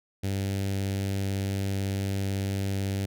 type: tone with notch filter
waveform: sawtooth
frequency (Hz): 98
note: G2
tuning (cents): 0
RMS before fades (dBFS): -29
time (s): 0.23-3.06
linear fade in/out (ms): 10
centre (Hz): 1100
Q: 0.79
effects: none